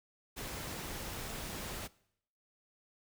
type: noise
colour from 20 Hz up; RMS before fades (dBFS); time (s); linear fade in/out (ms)
pink; -42; 0.36-1.88; 20
effects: noise-tail reverb RT60 0.7 s tail -21 dB re dry